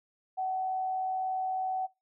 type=tone with frequency modulation; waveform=sine; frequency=753 Hz; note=F#5; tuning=30 cents sharp; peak=-29 dBFS; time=0.37-1.87 s; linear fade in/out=20 ms; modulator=83.4 Hz; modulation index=0.23; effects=noise-tail reverb RT60 0.2 s tail -20 dB re dry